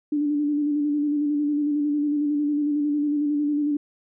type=tone with vibrato; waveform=sine; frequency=293.7 Hz; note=D4; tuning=in tune; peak=-20 dBFS; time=0.12-3.77 s; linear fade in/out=5 ms; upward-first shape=square; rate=11 Hz; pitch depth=27 cents each way; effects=none